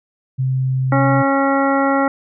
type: tone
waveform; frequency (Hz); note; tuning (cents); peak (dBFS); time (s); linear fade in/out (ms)
sine; 130.81; C3; 0; -15; 0.38-1.23; 20
type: harmonic tone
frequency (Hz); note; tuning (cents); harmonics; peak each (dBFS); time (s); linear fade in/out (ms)
274.4; C#4; -17; 1 / 2 / 3 / 4 / 5 / 7 / 8; -17 / -19 / -20 / -25 / -21 / -26 / -36; 0.92-2.08; 2
effects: none